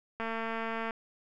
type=click train; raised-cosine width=0.5 ms; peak=-21 dBFS; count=161; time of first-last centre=0.2-0.908 s; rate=226 Hz; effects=none